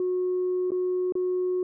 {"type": "tone with dropouts", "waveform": "sine", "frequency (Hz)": 364.8, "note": "F#4", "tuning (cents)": -24, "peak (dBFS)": -22, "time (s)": [0, 1.63], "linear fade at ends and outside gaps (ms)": 2, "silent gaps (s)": [[0.706, 0.718], [1.123, 1.153]], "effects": ["tanh soft clip ceiling -20 dBFS"]}